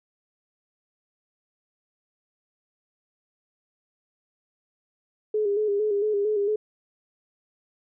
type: tone with vibrato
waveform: sine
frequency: 415.3 Hz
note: G#4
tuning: in tune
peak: -21 dBFS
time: 5.34-6.56 s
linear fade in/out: 5 ms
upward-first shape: square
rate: 4.4 Hz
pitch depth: 48 cents each way
effects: none